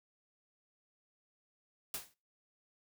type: noise with exponential decay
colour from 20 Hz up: white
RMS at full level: -36 dBFS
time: 1.94-2.14 s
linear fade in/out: 2 ms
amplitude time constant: 42 ms
effects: noise-tail reverb RT60 0.3 s tail -21 dB re dry